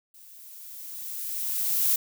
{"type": "noise with level ramp", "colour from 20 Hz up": "violet", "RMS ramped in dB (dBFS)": [-51, -22], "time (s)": [0.14, 1.96], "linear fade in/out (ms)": 5, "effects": []}